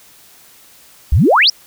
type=exponential sweep; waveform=sine; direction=up; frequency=55.8 to 5830 Hz; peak=-7 dBFS; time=1.12-1.5 s; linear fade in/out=5 ms; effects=white hiss -45 dBFS RMS until 1.66 s